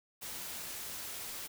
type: noise with amplitude modulation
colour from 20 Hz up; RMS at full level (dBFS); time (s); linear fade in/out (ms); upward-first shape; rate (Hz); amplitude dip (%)
white; -41; 0.21-1.48; 20; sine; 237; 35
effects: none